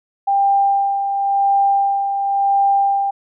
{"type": "tone with tremolo", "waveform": "sine", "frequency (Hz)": 794, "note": "G5", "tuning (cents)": 22, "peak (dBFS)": -11, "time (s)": [0.27, 3.11], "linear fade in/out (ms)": 10, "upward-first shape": "sine", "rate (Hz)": 0.94, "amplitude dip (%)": 50, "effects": []}